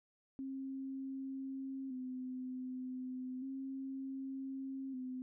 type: tone with vibrato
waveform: sine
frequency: 261.6 Hz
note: C4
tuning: in tune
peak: -40 dBFS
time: 0.39-5.22 s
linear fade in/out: 0 ms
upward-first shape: square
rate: 0.33 Hz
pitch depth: 41 cents each way
effects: none